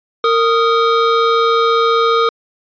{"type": "tone pair together", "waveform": "square", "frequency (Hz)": [459.7, 1244.5], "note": ["A#4", "D#6"], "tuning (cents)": [-24, 0], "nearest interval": "octave + perfect fourth", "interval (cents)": 1724, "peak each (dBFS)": -14, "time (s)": [0.24, 2.29], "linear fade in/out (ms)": 2, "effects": ["resampled to 11025 Hz"]}